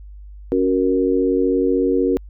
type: chord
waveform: sine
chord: F# major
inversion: second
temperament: equal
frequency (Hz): 277.2 / 370 / 466.2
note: C#4 / F#4 / A#4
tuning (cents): 0 / 0 / 0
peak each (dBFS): -19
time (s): 0.52-2.17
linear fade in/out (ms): 0
effects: added 50 Hz sine -35 dBFS peak until 2.29 s